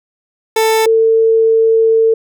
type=tone pair in turn; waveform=30% pulse / sine; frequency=443 / 448.9 Hz; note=A4 / A4; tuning=+12 / +35 cents; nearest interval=unison; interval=23 cents; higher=second; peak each=-7 dBFS; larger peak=neither; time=0.56-0.86 / 0.86-2.14 s; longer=second; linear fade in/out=5 ms; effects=none